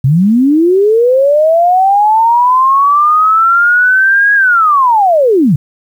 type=linear two-way sweep; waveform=sine; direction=up then down; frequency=123.7 to 1661.2 to 123.7 Hz; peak=-5 dBFS; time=0.04-5.56 s; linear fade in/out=5 ms; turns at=4.34 s; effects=7-bit